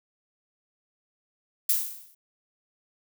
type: noise with exponential decay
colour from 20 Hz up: violet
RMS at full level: -20 dBFS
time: 1.69-2.15 s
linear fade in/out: 5 ms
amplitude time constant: 100 ms
effects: none